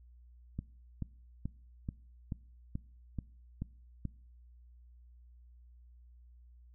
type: click train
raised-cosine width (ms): 5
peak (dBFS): -24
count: 9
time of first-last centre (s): 0.59-4.053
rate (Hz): 2.31
effects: noise-tail reverb RT60 0.6 s tail -24 dB re dry + added 60 Hz sine -55 dBFS peak until 6.74 s